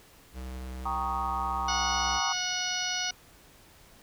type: tone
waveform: square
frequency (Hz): 63.9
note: C2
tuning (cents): -40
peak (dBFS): -37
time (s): 0.33-2.21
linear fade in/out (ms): 50
type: chord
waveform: sine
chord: Eb dominant seventh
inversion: first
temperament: equal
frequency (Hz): 784 / 932.3 / 1108.7 / 1244.5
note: G5 / Bb5 / Db6 / Eb6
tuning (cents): 0 / 0 / 0 / 0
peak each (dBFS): -34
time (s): 0.85-2.33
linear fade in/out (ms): 10
type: harmonic tone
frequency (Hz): 730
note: F#5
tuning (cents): -24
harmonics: 1 / 2 / 3 / 4 / 5 / 6 / 7 / 8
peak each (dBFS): -39 / -36 / -38 / -35 / -41 / -38 / -37 / -35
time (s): 1.68-3.11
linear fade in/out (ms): 5
effects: pink hiss -56 dBFS RMS until 4.02 s